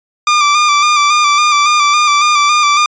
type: tone with vibrato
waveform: sawtooth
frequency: 1188 Hz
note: D6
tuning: 20 cents sharp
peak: -4 dBFS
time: 0.27-2.86 s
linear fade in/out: 2 ms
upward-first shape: square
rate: 3.6 Hz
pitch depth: 31 cents each way
effects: resampled to 16000 Hz